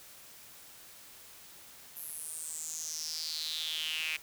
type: tone with high-pass filter sweep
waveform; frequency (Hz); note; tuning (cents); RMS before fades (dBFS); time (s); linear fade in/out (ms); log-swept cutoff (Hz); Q
sawtooth; 157.6; D#3; +23; -38; 1.96-4.17; 10; 12000 to 2400; 6.3
effects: white hiss -53 dBFS RMS until 4.22 s